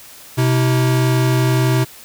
square tone pair together, 128.2 / 323 Hz, C3 / E4, -35 / -35 cents, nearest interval octave + major third, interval 1600 cents, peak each -14 / -22 dBFS, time 0.37-1.85 s, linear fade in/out 20 ms, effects white hiss -40 dBFS RMS until 2.04 s

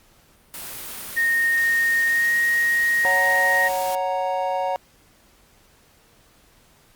white noise, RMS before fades -34 dBFS, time 0.54-3.95 s, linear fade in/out 0 ms
sine tone with pitch glide, 1850 to 1874.7 Hz, A#6 to A#6, -14 to +9 cents, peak -17 dBFS, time 1.16-3.69 s, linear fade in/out 20 ms, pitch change +23 cents, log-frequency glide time 2.07-2.33 s
triangle chord, F# major, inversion second, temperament equal, 554.4 / 740 / 932.3 Hz, C#5 / F#5 / A#5, 0 / 0 / 0 cents, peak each -24 / -23 / -25 dBFS, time 3.05-4.76 s, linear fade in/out 0 ms
effects pink hiss -56 dBFS RMS until 6.95 s + Opus 48 kbps

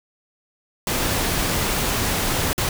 pink noise with dropouts, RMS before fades -22 dBFS, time 0.87-2.69 s, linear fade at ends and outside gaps 2 ms, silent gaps 2.531-2.579 s, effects none

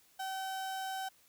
35% pulse tone, 766 Hz, G5, 40 cents flat, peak -35 dBFS, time 0.19-1.09 s, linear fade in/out 10 ms, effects white hiss -66 dBFS RMS until 1.28 s

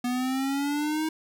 square exponential sweep, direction up, 243.7 to 318.1 Hz, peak -26 dBFS, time 0.04-1.09 s, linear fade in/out 5 ms, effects none

